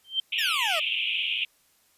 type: tone with exponential growth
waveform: sine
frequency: 3134 Hz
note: G7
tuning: 1 cent flat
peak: -19 dBFS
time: 0.04-0.2 s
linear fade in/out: 5 ms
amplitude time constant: 33 ms
type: band-pass noise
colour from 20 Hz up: pink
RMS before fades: -28 dBFS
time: 0.32-1.45 s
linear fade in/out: 5 ms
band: 2400 to 3300 Hz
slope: 96 dB/octave
type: exponential sweep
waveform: 20% pulse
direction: down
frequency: 1917 to 597 Hz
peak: -22 dBFS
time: 0.38-0.8 s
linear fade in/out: 10 ms
effects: white hiss -64 dBFS RMS until 1.97 s + resampled to 32000 Hz